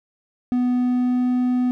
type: tone with pitch glide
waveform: triangle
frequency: 247.8 to 249.5 Hz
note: B3 to B3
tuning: +6 to +18 cents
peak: -15 dBFS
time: 0.52-1.71 s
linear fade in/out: 0 ms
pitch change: +12 cents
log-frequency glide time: 0.67-1.28 s
effects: none